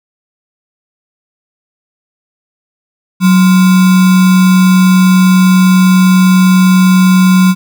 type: tone with sample-and-hold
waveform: sine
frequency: 185 Hz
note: F#3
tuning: in tune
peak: -3 dBFS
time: 3.2-7.55 s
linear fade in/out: 50 ms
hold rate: 1225 Hz
effects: none